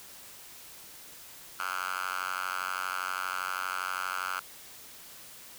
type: tone with high-pass filter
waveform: 5% pulse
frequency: 92.5 Hz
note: F#2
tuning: in tune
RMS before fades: -34 dBFS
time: 1.59-4.4 s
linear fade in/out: 10 ms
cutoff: 1400 Hz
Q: 6.1
effects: white hiss -49 dBFS RMS until 5.58 s